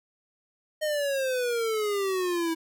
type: exponential sweep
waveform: square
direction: down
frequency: 621 to 323.2 Hz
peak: -26 dBFS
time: 0.81-2.55 s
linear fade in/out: 20 ms
effects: none